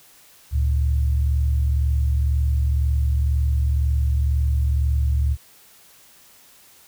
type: tone pair together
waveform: sine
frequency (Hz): 71.5 / 113.5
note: D2 / A#2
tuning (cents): -46 / -46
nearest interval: minor sixth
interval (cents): 800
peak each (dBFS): -17 / -26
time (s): 0.51-5.37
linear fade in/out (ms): 50
effects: white hiss -51 dBFS RMS until 6.87 s